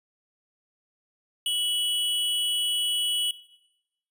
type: tone pair together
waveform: square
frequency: 2960 / 3310 Hz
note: F#7 / G#7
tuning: 0 / -6 cents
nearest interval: major second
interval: 194 cents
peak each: -25 / -33 dBFS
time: 1.46-3.31 s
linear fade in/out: 2 ms
effects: noise-tail reverb RT60 0.9 s tail -18 dB re dry + resampled to 32000 Hz